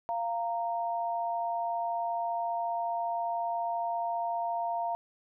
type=tone pair together; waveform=sine; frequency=693 / 927.6 Hz; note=F5 / A#5; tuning=-14 / -9 cents; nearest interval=perfect fourth; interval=505 cents; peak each=-31 / -33 dBFS; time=0.09-4.95 s; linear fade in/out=0 ms; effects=none